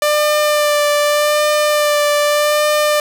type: tone with vibrato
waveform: sawtooth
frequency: 594 Hz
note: D5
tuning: 20 cents sharp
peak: -8 dBFS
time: 0.02-3 s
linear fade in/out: 2 ms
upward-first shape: sine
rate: 0.83 Hz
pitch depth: 19 cents each way
effects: none